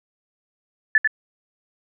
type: tone with echo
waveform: sine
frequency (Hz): 1745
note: A6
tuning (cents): -15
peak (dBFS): -11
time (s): 0.95-0.98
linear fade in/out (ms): 2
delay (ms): 95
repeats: 1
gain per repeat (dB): -4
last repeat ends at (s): 1.075
effects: none